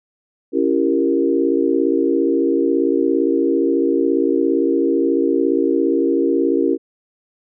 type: chord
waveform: sine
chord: C# diminished seventh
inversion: none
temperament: equal with one note detuned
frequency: 277.2 / 334.2 / 392 / 466.2 Hz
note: C#4 / E4 / G4 / Bb4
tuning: 0 / +24 / 0 / 0 cents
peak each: -19 / -18 / -20 / -21 dBFS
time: 0.52-6.78 s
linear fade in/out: 50 ms
effects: none